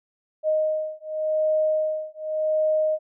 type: beating tone pair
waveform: sine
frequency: 621 / 621.88 Hz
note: D#5 / D#5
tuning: -3 / -1 cents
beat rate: 0.88 Hz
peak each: -24 dBFS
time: 0.43-2.99 s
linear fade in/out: 50 ms
effects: none